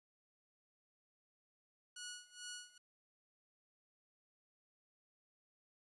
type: tone with tremolo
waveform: 10% pulse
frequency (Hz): 1460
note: F#6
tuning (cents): -24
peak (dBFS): -37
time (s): 1.96-2.78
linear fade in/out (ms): 5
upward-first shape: sine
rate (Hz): 2.3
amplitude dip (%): 90
effects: resampled to 24000 Hz + 13-bit